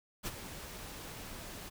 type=noise with ADSR envelope; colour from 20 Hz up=pink; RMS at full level=-36 dBFS; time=0.23-1.7 s; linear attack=38 ms; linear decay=33 ms; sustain=-10 dB; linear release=20 ms; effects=none